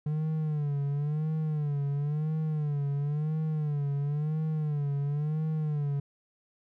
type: tone with vibrato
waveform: triangle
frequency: 149.1 Hz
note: D3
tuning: 27 cents sharp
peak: -25 dBFS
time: 0.06-6 s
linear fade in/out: 5 ms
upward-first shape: sine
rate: 0.97 Hz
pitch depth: 95 cents each way
effects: none